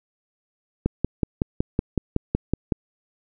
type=click train; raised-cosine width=3 ms; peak=-7 dBFS; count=11; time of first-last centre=0.86-2.722 s; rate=5.37 Hz; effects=none